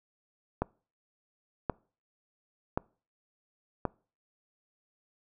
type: click train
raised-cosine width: 1 ms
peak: -14 dBFS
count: 4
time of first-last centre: 0.62-3.853 s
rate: 0.928 Hz
effects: noise-tail reverb RT60 0.4 s tail -25 dB re dry